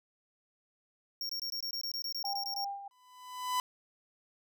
square tone bursts, 5530 Hz, F8, 18 cents flat, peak -35 dBFS, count 14, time 1.21-2.645 s, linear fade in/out 2 ms, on 83 ms, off 21 ms
sine tone with tremolo, 798 Hz, G5, 31 cents sharp, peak -34 dBFS, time 2.24-2.88 s, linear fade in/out 5 ms, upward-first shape sine, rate 3 Hz, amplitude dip 65%
45% pulse tone with exponential growth, 1000 Hz, B5, 21 cents sharp, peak -27 dBFS, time 2.91-3.6 s, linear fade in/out 1 ms, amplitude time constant 150 ms
effects none

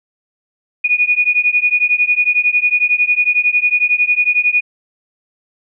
sine beating tone pair, 2455 / 2466 Hz, D#7 / D#7, -24 / -16 cents, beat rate 11 Hz, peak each -14 dBFS, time 0.84-4.61 s, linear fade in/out 10 ms, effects none

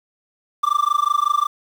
triangle tone with amplitude modulation, 1178 Hz, D6, 5 cents sharp, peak -10 dBFS, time 0.63-1.47 s, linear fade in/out 10 ms, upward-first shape sine, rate 25.4 Hz, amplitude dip 100%, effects 7-bit

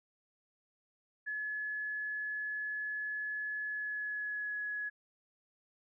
sine tone with pitch glide, 1706 to 1687.4 Hz, G#6 to G#6, +46 to +27 cents, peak -35 dBFS, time 1.26-4.9 s, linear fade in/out 20 ms, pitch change -19 cents, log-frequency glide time 3.64-4.57 s, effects none

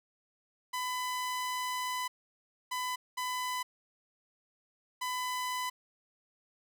sawtooth tone bursts at uneven times, 1003 Hz, B5, 26 cents sharp, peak -29 dBFS, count 4, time 0.73-2.08 / 2.71-2.96 / 3.17-3.63 / 5.01-5.7 s, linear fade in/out 10 ms, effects none

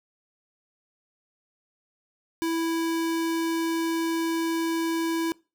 square tone, 329.6 Hz, E4, in tune, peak -25 dBFS, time 2.42-5.32 s, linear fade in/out 0 ms, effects noise-tail reverb RT60 0.3 s tail -23 dB re dry

